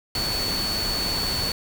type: tone in noise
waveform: sine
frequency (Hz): 4446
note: C#8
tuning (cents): +4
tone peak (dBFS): -25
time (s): 0.15-1.52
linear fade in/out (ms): 2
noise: pink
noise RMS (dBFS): -29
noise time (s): 0.15-1.52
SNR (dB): +1
effects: none